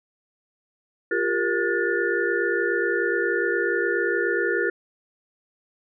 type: tone cluster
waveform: sine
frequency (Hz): 351 / 400.7 / 467.8 / 1442 / 1762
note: F4 / G4 / A#4 / F#6 / A6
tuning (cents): +9 / +38 / +6 / -45 / +2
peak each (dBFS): -27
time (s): 1.11-4.7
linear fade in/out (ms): 5
effects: none